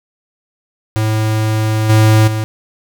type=tone with level steps; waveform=square; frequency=109 Hz; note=A2; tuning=16 cents flat; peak=-13 / -7 / -16 dBFS; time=0.96-2.44 s; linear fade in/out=0 ms; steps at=1.89 / 2.27 s; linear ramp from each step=10 ms; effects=8-bit